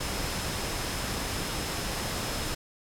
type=tone in noise; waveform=sine; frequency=5170 Hz; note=E8; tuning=34 cents flat; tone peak=-43 dBFS; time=0-2.55 s; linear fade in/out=10 ms; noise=pink; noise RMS=-32 dBFS; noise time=0-2.55 s; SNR=-14 dB; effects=low-pass 12000 Hz 12 dB/octave